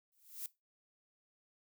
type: noise with exponential growth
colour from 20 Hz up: violet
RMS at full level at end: -39 dBFS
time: 0.12-0.46 s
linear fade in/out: 1 ms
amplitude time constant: 73 ms
effects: noise-tail reverb RT60 0.2 s tail -18 dB re dry